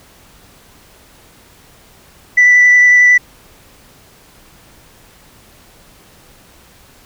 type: tone with vibrato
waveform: sine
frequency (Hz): 1975.5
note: B6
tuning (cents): 0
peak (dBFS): -3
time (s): 2.37-3.18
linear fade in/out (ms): 10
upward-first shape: sine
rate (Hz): 11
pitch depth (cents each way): 9
effects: tanh soft clip ceiling -2 dBFS + pink hiss -45 dBFS RMS until 7.05 s